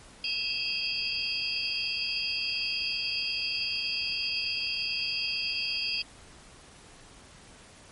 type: tone cluster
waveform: sine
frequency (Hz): 2554 / 2699 / 3239 / 4559 / 4900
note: D#7 / E7 / G#7 / C#8 / D#8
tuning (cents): +45 / +40 / -44 / +48 / -27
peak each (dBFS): -37 / -36 / -37 / -35 / -32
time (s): 0.24-6.02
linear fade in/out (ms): 2
effects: pink hiss -52 dBFS RMS until 7.91 s + MP3 48 kbps